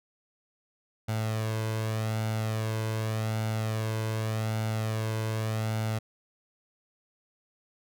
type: tone with flanger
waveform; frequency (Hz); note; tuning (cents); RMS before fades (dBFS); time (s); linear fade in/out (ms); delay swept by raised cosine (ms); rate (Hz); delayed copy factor
sawtooth; 110; A2; 0; -30; 1.08-5.99; 10; 1.4 to 1.96; 0.85; +0.55
effects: none